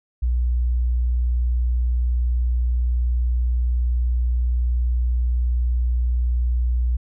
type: tone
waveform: sine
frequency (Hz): 60.6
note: B1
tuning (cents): -32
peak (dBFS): -17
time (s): 0.22-6.97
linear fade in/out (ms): 10
effects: none